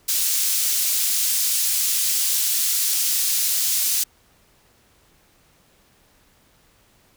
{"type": "high-pass noise", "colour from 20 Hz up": "pink", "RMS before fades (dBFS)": -21, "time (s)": [0.08, 4.04], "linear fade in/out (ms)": 10, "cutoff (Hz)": 5600, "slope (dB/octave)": 12, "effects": ["pink hiss -58 dBFS RMS until 7.16 s"]}